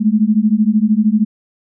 sine beating tone pair, 207.7 / 220.7 Hz, G#3 / A3, 0 / +5 cents, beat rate 13 Hz, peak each -13 dBFS, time 0-1.25 s, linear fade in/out 20 ms, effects none

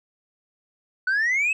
sine exponential sweep, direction up, 1480 to 2637 Hz, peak -17 dBFS, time 1.07-1.53 s, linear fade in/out 5 ms, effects tanh soft clip ceiling -18 dBFS

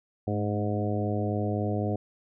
harmonic tone with a mistuned harmonic, 103.83 Hz, G#2, in tune, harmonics 1 / 2 / 3 / 4 / 5 / 6 / 7, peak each -29 / -32 / -34 / -35 / -36 / -37 / -37 dBFS, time 0.27-1.96 s, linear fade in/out 5 ms, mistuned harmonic 2, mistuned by +38 cents, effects none

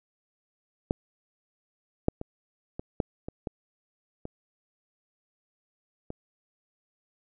clicks, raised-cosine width 2 ms, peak -11 / -8 / -21 / -21 / -11 / -22 / -18 / -23 / -23 dBFS, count 9, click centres 0.909 / 2.084 / 2.214 / 2.795 / 3.002 / 3.285 / 3.472 / 4.254 / 6.104 s, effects none

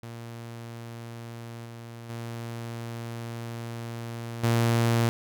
sawtooth tone with level steps, 116.54 Hz, A#2, in tune, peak -34 / -36 / -30 / -17 dBFS, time 0.03-5.09 s, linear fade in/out 0 ms, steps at 1.65 / 2.09 / 4.43 s, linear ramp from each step 10 ms, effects none

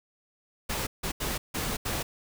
pink noise bursts at uneven times, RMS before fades -31 dBFS, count 5, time 0.69-0.87 / 1.03-1.12 / 1.2-1.38 / 1.54-1.77 / 1.85-2.03 s, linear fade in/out 10 ms, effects none

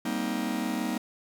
45% pulse chord, C minor seventh, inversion second, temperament just, 196.22 / 235.5 / 261.6 / 314 Hz, G3 / Bb3 / C4 / Eb4, +2 / +18 / 0 / +16 cents, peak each -35 / -32 / -35 / -34 dBFS, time 0.05-0.98 s, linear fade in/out 5 ms, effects none

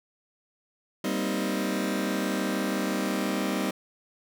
sawtooth chord, C minor seventh, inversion second, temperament just, 196.22 / 235.5 / 261.6 / 314 Hz, G3 / Bb3 / C4 / Eb4, +2 / +18 / 0 / +16 cents, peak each -26 / -30 / -28 / -28 dBFS, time 1.04-3.71 s, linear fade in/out 5 ms, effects none

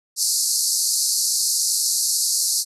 pink band-pass noise, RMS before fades -21 dBFS, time 0.16-2.65 s, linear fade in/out 50 ms, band 4300 to 12000 Hz, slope 96 dB/octave, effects none

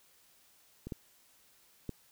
clicks, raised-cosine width 3 ms, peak -28 / -24 / -24 dBFS, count 3, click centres 0.87 / 0.922 / 1.893 s, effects white hiss -65 dBFS RMS until 2.11 s

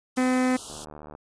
white band-stop noise, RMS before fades -38 dBFS, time 0.16-0.85 s, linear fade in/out 10 ms, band 1400 to 2800 Hz, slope 96 dB/octave
harmonic tone, 254.8 Hz, C4, 46 cents flat, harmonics 1 / 2 / 3 / 4 / 5 / 6 / 7 / 8 / 9 / 10, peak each -21 / -29 / -32 / -37 / -36 / -40 / -37 / -37 / -42 / -44 dBFS, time 0.17-0.57 s, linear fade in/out 10 ms
click train, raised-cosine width 1 ms, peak -28 dBFS, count 35, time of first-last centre 0.7-1.151 s, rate 75.4 Hz
effects resampled to 22050 Hz

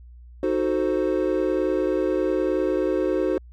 triangle chord, D# diminished seventh, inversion none, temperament equal, 311.1 / 370 / 440 / 523.3 Hz, D#4 / F#4 / A4 / C5, 0 / 0 / 0 / 0 cents, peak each -24 / -22 / -27 / -24 dBFS, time 0.43-3.38 s, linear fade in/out 2 ms, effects added 60 Hz sine -42 dBFS peak until 3.52 s

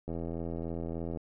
click train, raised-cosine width 2 ms, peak -24 dBFS, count 92, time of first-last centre 0.08-1.172 s, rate 83.3 Hz, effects none

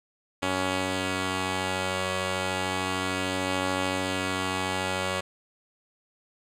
5% pulse tone pair together, 93.44 / 280 Hz, F#2 / C#4, +18 / +18 cents, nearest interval octave + perfect fifth, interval 1900 cents, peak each -18 dBFS, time 0.42-5.21 s, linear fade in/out 10 ms, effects low-pass 9000 Hz 12 dB/octave

